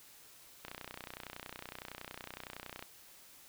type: click train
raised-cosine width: 0.3 ms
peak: -27 dBFS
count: 68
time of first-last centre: 0.65-2.825 s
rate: 30.8 Hz
effects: white hiss -58 dBFS RMS until 3.48 s